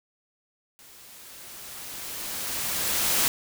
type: noise with level ramp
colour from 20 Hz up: white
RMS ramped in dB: -51 to -22 dBFS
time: 0.79-3.28 s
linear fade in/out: 0 ms
effects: none